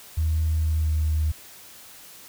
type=tone with pitch glide; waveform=sine; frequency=79.3 to 77.44 Hz; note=D#2 to D#2; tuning=+33 to -8 cents; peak=-19 dBFS; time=0.17-1.32 s; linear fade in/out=10 ms; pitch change=-41 cents; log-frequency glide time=0.48-1.04 s; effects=tanh soft clip ceiling -15 dBFS + white hiss -46 dBFS RMS until 2.28 s